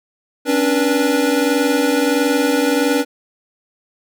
square tone cluster, 271.2 / 292.7 / 485 / 579 Hz, C#4 / D4 / B4 / D5, -38 / -6 / -31 / -25 cents, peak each -20 / -19 / -19 / -28 dBFS, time 0.45-3.05 s, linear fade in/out 50 ms, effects none

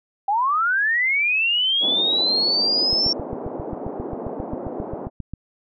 sine linear sweep, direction up, 772 to 5500 Hz, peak -17 dBFS, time 0.28-3.13 s, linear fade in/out 5 ms
pink band-pass noise, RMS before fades -31 dBFS, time 1.8-5.1 s, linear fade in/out 50 ms, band 240 to 780 Hz, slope 24 dB/octave
click train, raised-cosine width 5 ms, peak -18 dBFS, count 19, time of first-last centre 2.93-5.336 s, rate 7.48 Hz
effects none

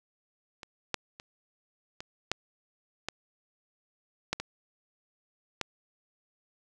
clicks, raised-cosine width 0.2 ms, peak -25 / -11 / -27 / -22 / -10 / -15 / -11 / -17 / -13 dBFS, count 9, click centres 0.632 / 0.943 / 1.199 / 2.005 / 2.316 / 3.086 / 4.33 / 4.4 / 5.613 s, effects none

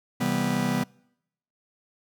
45% pulse chord, C major seventh, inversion none, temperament just, 130.81 / 163.52 / 196.22 / 245.3 Hz, C3 / E3 / G3 / B3, 0 / -14 / +2 / -12 cents, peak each -32 / -31 / -29 / -27 dBFS, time 0.2-0.84 s, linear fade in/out 10 ms, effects noise-tail reverb RT60 0.8 s tail -26 dB re dry

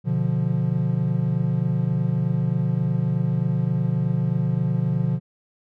triangle chord, B diminished, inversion none, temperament equal, 123.47 / 146.83 / 174.61 Hz, B2 / D3 / F3, 0 / 0 / 0 cents, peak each -22 dBFS, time 0.04-5.2 s, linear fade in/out 50 ms, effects none

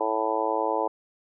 harmonic tone, 110 Hz, A2, in tune, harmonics 3 / 4 / 5 / 6 / 7 / 8 / 9, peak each -33 / -30 / -30 / -33 / -32 / -29 / -31 dBFS, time 0-0.88 s, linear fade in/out 10 ms, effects none

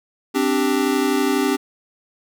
square chord, C suspended second, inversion none, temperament equal, 261.6 / 293.7 / 392 Hz, C4 / D4 / G4, 0 / 0 / 0 cents, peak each -22 dBFS, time 0.34-1.57 s, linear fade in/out 20 ms, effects none

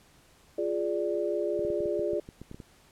sine chord, D diminished, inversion first, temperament equal, 349.2 / 415.3 / 587.3 Hz, F4 / Ab4 / D5, 0 / 0 / 0 cents, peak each -31 dBFS, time 0.58-2.2 s, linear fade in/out 5 ms
clicks, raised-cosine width 3 ms, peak -29 dBFS, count 12, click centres 1.593 / 1.65 / 1.703 / 1.805 / 1.857 / 1.994 / 2.133 / 2.289 / 2.416 / 2.514 / 2.545 / 2.602 s
effects pink hiss -60 dBFS RMS until 2.91 s + low-pass 12000 Hz 12 dB/octave

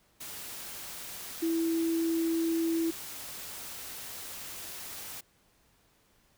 sine tone in noise, 329.6 Hz, E4, in tune, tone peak -26 dBFS, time 1.42-2.91 s, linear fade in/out 10 ms, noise white, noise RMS -42 dBFS, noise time 0.2-5.21 s, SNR +13 dB, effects pink hiss -67 dBFS RMS until 6.37 s

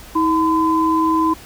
sine tone pair together, 320.3 / 1016.9 Hz, E4 / C6, -50 / -50 cents, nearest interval octave + minor sixth, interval 2000 cents, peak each -16 dBFS, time 0.15-1.34 s, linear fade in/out 10 ms, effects added 60 Hz sine -42 dBFS peak until 1.45 s + pink hiss -40 dBFS RMS until 1.45 s

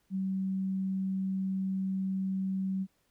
sine tone, 190.8 Hz, G3, 47 cents flat, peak -29 dBFS, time 0.1-2.87 s, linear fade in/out 50 ms, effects pink hiss -73 dBFS RMS until 3.1 s

